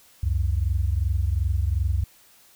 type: tone pair together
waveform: sine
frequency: 67.4 / 90.1 Hz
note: C#2 / F#2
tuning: -48 / -45 cents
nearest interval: perfect fourth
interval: 503 cents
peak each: -22 / -23 dBFS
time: 0.23-2.04 s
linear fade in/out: 5 ms
effects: tanh soft clip ceiling -12 dBFS + white hiss -55 dBFS RMS until 2.55 s